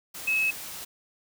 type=tone in noise; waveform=sine; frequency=2582 Hz; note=E7; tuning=37 cents flat; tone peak=-22 dBFS; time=0.27-0.51 s; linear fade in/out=10 ms; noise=white; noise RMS=-39 dBFS; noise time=0.14-0.85 s; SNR=+14 dB; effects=none